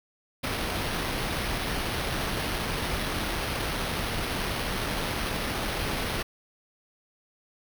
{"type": "noise with sample-and-hold", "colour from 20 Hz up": "pink", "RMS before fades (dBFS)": -30, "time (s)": [0.43, 6.23], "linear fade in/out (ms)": 10, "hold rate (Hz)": 7350, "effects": []}